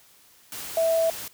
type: tone in noise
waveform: sine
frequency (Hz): 656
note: E5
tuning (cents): -9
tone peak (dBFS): -19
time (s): 0.77-1.1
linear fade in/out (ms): 2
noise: white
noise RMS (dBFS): -36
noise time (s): 0.52-1.28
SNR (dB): +14
effects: white hiss -56 dBFS RMS until 1.33 s